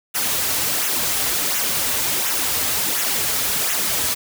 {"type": "noise with flanger", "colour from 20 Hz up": "white", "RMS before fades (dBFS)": -21, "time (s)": [0.14, 4.15], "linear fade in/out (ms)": 20, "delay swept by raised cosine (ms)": [0.21, 5.81], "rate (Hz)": 1.4, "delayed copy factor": -0.6, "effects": []}